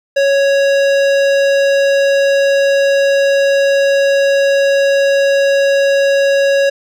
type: tone with hard clipping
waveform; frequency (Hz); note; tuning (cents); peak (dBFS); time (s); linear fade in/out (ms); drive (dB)
sine; 554.4; C#5; 0; -11; 0.16-6.7; 10; 16
effects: none